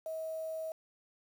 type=tone with quantisation; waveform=sine; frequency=640 Hz; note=D#5; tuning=49 cents sharp; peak=-36 dBFS; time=0.06-0.72 s; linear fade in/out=2 ms; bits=9; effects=none